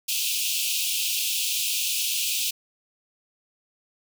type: high-pass noise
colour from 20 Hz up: pink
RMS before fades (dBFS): -26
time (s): 0.08-2.51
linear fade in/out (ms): 10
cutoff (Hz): 2500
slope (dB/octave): 96
effects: none